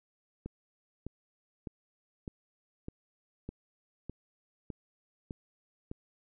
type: click train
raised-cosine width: 3 ms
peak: -26 dBFS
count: 10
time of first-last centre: 0.46-5.915 s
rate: 1.65 Hz
effects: none